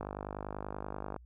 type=click train; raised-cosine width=1 ms; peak=-24 dBFS; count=59; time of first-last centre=0.01-1.163 s; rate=50.3 Hz; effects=added 60 Hz sine -52 dBFS peak until 1.25 s